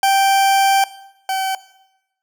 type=tone pair in turn; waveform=40% pulse; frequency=782 / 766.8 Hz; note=G5 / G5; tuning=-4 / -38 cents; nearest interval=unison; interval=34 cents; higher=first; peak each=-11 / -17 dBFS; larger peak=first; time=0.03-0.84 / 1.29-1.55 s; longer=first; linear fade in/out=2 ms; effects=noise-tail reverb RT60 0.9 s tail -18 dB re dry